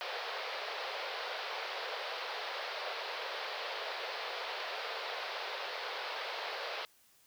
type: band-pass noise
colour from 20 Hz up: pink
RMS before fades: -40 dBFS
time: 0.01-6.85 s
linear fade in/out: 0 ms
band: 450 to 4800 Hz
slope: 48 dB/octave
effects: white hiss -66 dBFS RMS until 7.26 s